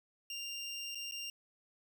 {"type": "tone with dropouts", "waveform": "25% pulse", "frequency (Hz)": 2789, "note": "F7", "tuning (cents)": -3, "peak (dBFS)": -36, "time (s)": [0.3, 1.3], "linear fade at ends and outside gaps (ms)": 2, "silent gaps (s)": [[0.948, 0.954], [1.112, 1.121]], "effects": []}